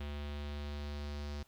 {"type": "tone with low-pass filter sweep", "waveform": "square", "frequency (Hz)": 72.9, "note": "D2", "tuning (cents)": -12, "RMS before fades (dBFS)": -41, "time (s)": [0, 1.43], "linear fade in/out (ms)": 5, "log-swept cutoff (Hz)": [3300, 5000], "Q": 2.3, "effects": ["pink hiss -68 dBFS RMS until 1.47 s"]}